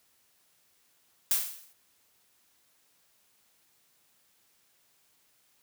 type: noise with exponential decay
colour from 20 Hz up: blue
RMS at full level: -23 dBFS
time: 1.31-1.73 s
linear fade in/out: 2 ms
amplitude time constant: 90 ms
effects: white hiss -68 dBFS RMS until 5.62 s + high-pass 60 Hz 12 dB/octave